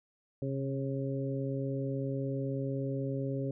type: harmonic tone with a mistuned harmonic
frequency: 136.2 Hz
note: C#3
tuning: 30 cents flat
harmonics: 1 / 2 / 3 / 4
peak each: -34 / -37 / -39 / -40 dBFS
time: 0.42-3.51 s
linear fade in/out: 2 ms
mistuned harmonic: 1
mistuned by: -23 cents
effects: none